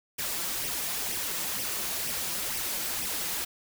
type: noise with flanger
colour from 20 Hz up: white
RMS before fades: -32 dBFS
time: 0.18-3.45 s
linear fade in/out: 10 ms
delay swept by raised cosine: 0.35 to 5.95 ms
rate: 2.1 Hz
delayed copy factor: +0.6
effects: none